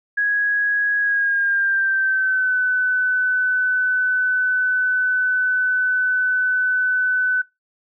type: tone with pitch glide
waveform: sine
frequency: 1660 to 1504.7 Hz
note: G#6 to F#6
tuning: -1 to +29 cents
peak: -16 dBFS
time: 0.17-7.42 s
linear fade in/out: 10 ms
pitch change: -170 cents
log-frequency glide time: 0.99-2.56 s
effects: noise-tail reverb RT60 0.2 s tail -22 dB re dry